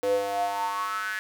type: tone with high-pass filter sweep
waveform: square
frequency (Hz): 100.2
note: G2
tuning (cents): +38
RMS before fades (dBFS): -28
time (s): 0.03-1.19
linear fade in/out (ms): 0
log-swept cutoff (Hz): 450 to 1700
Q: 8.7
effects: none